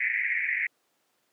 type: band-pass noise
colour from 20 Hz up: pink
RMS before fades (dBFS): -28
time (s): 0-0.67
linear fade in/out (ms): 5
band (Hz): 1800 to 2300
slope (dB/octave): 96
effects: pink hiss -71 dBFS RMS until 1.32 s + high-pass 300 Hz 12 dB/octave